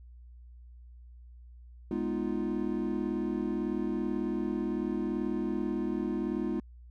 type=chord; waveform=triangle; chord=F half-diminished seventh; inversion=first; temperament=equal with one note detuned; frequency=207.7 / 248.5 / 311.1 / 349.2 Hz; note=Ab3 / Cb4 / Eb4 / F4; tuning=0 / +11 / 0 / 0 cents; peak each=-33 dBFS; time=1.91-6.6 s; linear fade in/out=2 ms; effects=added 60 Hz sine -48 dBFS peak until 6.9 s